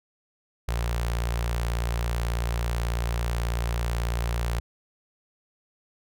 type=tone with notch filter; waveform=sawtooth; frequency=58.27 Hz; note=A#1; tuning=in tune; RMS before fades=-27 dBFS; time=0.68-4.6 s; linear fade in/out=5 ms; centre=260 Hz; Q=0.74; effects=none